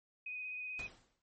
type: tone with vibrato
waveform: sine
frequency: 2500 Hz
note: D#7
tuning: 8 cents sharp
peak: -40 dBFS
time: 0.26-0.87 s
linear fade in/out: 5 ms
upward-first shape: sine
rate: 16 Hz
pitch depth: 18 cents each way
type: noise with exponential decay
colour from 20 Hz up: pink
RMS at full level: -47 dBFS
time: 0.79-1.22 s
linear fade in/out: 2 ms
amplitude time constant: 92 ms
effects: MP3 32 kbps